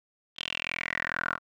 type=tone with band-pass filter sweep; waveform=10% pulse; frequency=42.29 Hz; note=E1; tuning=45 cents sharp; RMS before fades=-33 dBFS; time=0.36-1.39 s; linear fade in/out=50 ms; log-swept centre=3300 to 1300 Hz; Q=6.4; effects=none